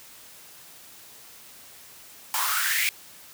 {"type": "noise with high-pass filter sweep", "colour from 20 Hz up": "white", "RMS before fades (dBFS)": -25, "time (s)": [2.34, 2.89], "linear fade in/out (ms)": 0, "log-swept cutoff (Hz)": [900, 2400], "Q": 7.3, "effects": ["white hiss -48 dBFS RMS until 3.33 s", "high-pass 60 Hz 12 dB/octave"]}